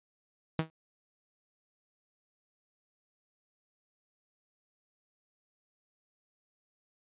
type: tone with exponential decay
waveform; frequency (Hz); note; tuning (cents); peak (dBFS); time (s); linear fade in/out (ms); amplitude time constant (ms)
sawtooth; 160; D#3; +49; -20; 0.59-0.7; 0; 23
effects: resampled to 8000 Hz